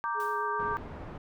sine chord, G minor, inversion first, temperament equal, 932.3 / 1174.7 / 1568 Hz, Bb5 / D6 / G6, 0 / 0 / 0 cents, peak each -33 / -32 / -36 dBFS, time 0.04-0.77 s, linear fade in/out 0 ms
sine tone with vibrato, 420.3 Hz, G#4, 21 cents sharp, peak -36 dBFS, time 0.14-0.78 s, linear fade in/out 50 ms, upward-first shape sine, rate 7.5 Hz, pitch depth 16 cents each way
white noise with exponential decay, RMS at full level -49 dBFS, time 0.2-0.65 s, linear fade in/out 0 ms, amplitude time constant 97 ms
pink low-pass noise, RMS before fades -42 dBFS, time 0.59-1.18 s, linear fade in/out 5 ms, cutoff 1200 Hz, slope 12 dB/octave
effects none

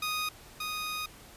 15% pulse tone pair in turn, 1243 / 1243 Hz, D#6 / D#6, -2 / -2 cents, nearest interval unison, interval 0 cents, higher neither, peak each -24 / -27 dBFS, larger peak first, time 0.02-0.29 / 0.6-1.06 s, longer second, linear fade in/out 5 ms, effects pink hiss -52 dBFS RMS until 1.36 s + resampled to 32000 Hz

